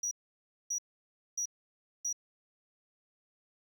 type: tone bursts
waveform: triangle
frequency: 5800 Hz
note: F#8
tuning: 35 cents flat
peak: -30 dBFS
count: 4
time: 0.03-2.128 s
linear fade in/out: 5 ms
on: 82 ms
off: 590 ms
effects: none